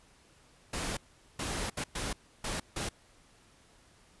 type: noise bursts at uneven times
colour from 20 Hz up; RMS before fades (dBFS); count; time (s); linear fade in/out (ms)
pink; -35; 6; 0.73-0.97 / 1.39-1.7 / 1.77-1.84 / 1.95-2.13 / 2.44-2.6 / 2.76-2.89; 5
effects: pink hiss -62 dBFS RMS until 4.2 s + resampled to 24000 Hz

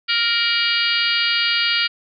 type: harmonic tone with a mistuned harmonic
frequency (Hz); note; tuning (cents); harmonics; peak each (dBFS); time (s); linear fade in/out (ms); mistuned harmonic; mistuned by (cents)
466.2; A#4; 0; 3 / 4 / 5 / 6 / 7 / 8 / 9 / 10; -24 / -27 / -23 / -22 / -27 / -27 / -27 / -24; 0.08-1.88; 20; 6; +42
effects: none

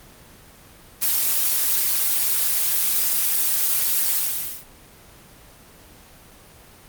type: noise with ADSR envelope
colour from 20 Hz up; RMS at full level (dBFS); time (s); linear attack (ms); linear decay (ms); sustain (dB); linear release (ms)
blue; -17; 1.01-4.65; 23; 7; -3; 520
effects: pink hiss -47 dBFS RMS until 6.88 s + Opus 24 kbps

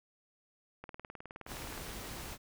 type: click train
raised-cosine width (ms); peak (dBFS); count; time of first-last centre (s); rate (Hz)
0.5; -30; 19; 0.84-1.777; 19.2
type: noise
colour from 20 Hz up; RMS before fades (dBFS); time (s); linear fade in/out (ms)
pink; -44; 1.46-2.38; 50
effects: none

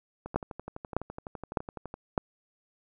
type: two click trains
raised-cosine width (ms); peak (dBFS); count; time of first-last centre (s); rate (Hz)
1; -24 / -11; 21 / 4; 0.26-1.941 / 0.36-2.178; 11.9 / 1.65
effects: none

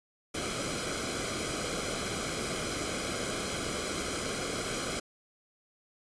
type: noise with comb filter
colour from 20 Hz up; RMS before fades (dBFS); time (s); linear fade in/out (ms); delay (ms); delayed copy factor
pink; -34; 0.34-5; 10; 1.1; -0.7
effects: resampled to 22050 Hz

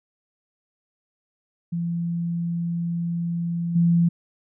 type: tone with level steps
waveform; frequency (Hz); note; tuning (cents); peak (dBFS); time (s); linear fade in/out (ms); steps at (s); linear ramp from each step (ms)
sine; 170.2; F3; -44; -23 / -15; 1.72-4.09; 10; 3.75; 10
effects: none

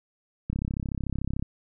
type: click train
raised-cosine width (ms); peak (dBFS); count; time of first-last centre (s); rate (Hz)
5; -17; 32; 0.5-1.425; 33.5
effects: none

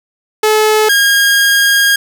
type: tone pair in turn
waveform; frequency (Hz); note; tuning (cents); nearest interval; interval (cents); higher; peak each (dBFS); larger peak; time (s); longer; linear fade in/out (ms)
sawtooth; 430.6 / 1625.7; A4 / G#6; -37 / -37; octave + major seventh; 2300; second; -4; neither; 0.43-0.89 / 0.89-1.96; second; 5
effects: none

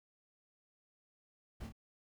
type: noise with echo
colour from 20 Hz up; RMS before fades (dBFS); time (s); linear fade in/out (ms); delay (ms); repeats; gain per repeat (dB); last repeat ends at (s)
brown; -42; 1.6-1.67; 10; 27; 2; -4; 1.724
effects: none

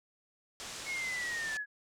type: low-pass noise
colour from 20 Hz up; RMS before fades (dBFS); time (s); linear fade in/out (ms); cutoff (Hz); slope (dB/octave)
white; -44; 0.6-1.57; 0; 7800; 24
type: linear sweep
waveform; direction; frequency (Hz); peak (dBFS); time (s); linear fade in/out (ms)
sine; down; 2201 to 1661.2; -34; 0.85-1.66; 50
effects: none

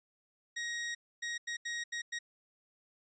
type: tone bursts at uneven times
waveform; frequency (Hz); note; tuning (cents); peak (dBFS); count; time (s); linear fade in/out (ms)
sawtooth; 1885; A#6; +19; -32; 6; 0.56-0.95 / 1.22-1.38 / 1.47-1.57 / 1.65-1.84 / 1.92-2.02 / 2.12-2.19; 10
effects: resampled to 16000 Hz

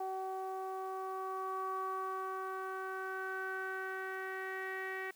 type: tone with low-pass filter sweep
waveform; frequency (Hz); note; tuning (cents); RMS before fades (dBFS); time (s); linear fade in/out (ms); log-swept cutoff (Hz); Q
sawtooth; 379.5; F#4; +44; -40; 0-5.11; 5; 850 to 2000; 6.4
effects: white hiss -65 dBFS RMS until 5.15 s + high-pass 200 Hz 12 dB/octave

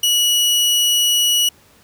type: tone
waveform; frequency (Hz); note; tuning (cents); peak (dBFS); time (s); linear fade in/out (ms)
sawtooth; 2925; F#7; -21; -10; 0.03-1.49; 5
effects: pink hiss -51 dBFS RMS until 1.83 s + high-pass 60 Hz 12 dB/octave

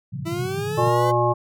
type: band-pass noise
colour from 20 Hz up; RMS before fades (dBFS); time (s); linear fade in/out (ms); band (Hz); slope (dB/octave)
pink; -30; 0.12-0.89; 10; 110 to 170; 48
type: linear sweep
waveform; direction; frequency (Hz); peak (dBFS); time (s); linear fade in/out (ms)
40% pulse; up; 327.2 to 510; -25; 0.25-1.12; 20
type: harmonic tone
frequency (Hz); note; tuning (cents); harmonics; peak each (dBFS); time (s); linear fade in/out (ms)
120; B2; -49; 1 / 3 / 5 / 7 / 9; -23 / -23 / -23 / -23 / -23; 0.77-1.34; 20
effects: none

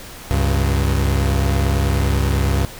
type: tone pair together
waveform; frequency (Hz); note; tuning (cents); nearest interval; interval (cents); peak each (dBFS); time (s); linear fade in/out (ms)
35% pulse; 68.6 / 98.11; C#2 / G2; -17 / +2; tritone; 619; -15 / -18; 0.31-2.65; 0
effects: pink hiss -36 dBFS RMS until 2.79 s

